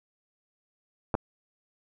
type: clicks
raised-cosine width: 1 ms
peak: -12 dBFS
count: 2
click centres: 1.142 / 1.151 s
effects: none